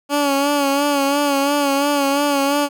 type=tone with vibrato; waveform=15% pulse; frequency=283 Hz; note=C#4; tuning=36 cents sharp; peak=-9 dBFS; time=0.09-2.69 s; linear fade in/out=50 ms; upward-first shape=sine; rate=2.9 Hz; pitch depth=48 cents each way; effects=none